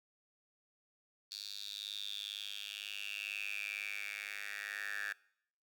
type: tone with high-pass filter sweep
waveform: 10% pulse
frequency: 102.1 Hz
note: G#2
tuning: 29 cents flat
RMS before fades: -43 dBFS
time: 1.31-5.13 s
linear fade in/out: 5 ms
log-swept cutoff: 4300 to 1700 Hz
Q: 8.6
effects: noise-tail reverb RT60 0.7 s tail -22 dB re dry